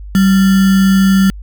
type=tone with sample-and-hold; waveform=sine; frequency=192.7 Hz; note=G3; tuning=29 cents flat; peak=-6 dBFS; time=0.15-1.3 s; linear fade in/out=0 ms; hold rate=1575 Hz; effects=added 50 Hz sine -26 dBFS peak until 1.42 s